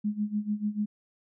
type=tone with tremolo; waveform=sine; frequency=209.4 Hz; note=G#3; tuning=15 cents sharp; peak=-24 dBFS; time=0.04-0.86 s; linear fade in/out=10 ms; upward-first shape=sine; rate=6.8 Hz; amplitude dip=85%; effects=none